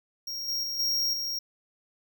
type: tone with level steps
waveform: square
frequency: 5588 Hz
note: F8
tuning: in tune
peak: -33 / -28 / -31 / -25 / -30 dBFS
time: 0.27-1.39 s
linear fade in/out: 5 ms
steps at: 0.48 / 0.63 / 0.79 / 1.13 s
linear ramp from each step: 5 ms
effects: none